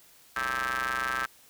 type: ring-modulated tone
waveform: sawtooth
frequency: 126.3 Hz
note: B2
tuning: 39 cents sharp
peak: -21 dBFS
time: 0.36-1.26 s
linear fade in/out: 5 ms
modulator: 1440 Hz
effects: white hiss -57 dBFS RMS until 1.49 s